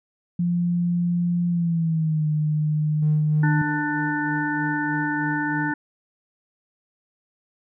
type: tone with pitch glide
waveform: sine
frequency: 174.1 to 152.44 Hz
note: F3 to D#3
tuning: -5 to -35 cents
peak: -19 dBFS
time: 0.39-3.62 s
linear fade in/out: 5 ms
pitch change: -230 cents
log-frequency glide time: 1.49-2.27 s
type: tone with tremolo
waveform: triangle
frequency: 152.5 Hz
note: D#3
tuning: 34 cents flat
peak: -25 dBFS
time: 3.02-5.72 s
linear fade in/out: 5 ms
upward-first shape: sine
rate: 3.2 Hz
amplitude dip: 70%
type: harmonic tone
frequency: 296.5 Hz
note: D4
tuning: 17 cents sharp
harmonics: 1 / 3 / 5 / 6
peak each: -25 / -29 / -28 / -30 dBFS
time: 3.43-5.74 s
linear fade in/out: 5 ms
effects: none